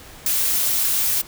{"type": "noise with ADSR envelope", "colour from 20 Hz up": "blue", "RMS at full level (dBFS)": -17, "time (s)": [0.26, 1.22], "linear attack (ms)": 4, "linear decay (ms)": 3, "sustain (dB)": -3, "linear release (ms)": 11, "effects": ["pink hiss -42 dBFS RMS until 1.27 s"]}